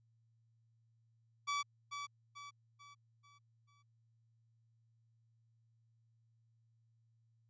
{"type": "tone with echo", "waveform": "sawtooth", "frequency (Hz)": 1148, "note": "D6", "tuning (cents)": -40, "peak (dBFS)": -31, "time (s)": [1.47, 1.63], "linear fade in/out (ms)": 20, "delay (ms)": 440, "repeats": 5, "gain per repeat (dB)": -7, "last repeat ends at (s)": 3.83, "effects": ["added 114 Hz sine -70 dBFS peak until 7.49 s", "resampled to 16000 Hz"]}